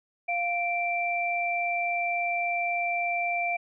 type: tone pair together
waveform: sine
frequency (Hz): 698.4 / 2349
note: F5 / D7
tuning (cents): 0 / 0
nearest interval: octave + major sixth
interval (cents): 2100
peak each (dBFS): -28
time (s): 0.28-3.57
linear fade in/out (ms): 10
effects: none